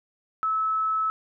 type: tone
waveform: sine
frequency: 1300 Hz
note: E6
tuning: 24 cents flat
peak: -22 dBFS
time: 0.43-1.1 s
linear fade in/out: 0 ms
effects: none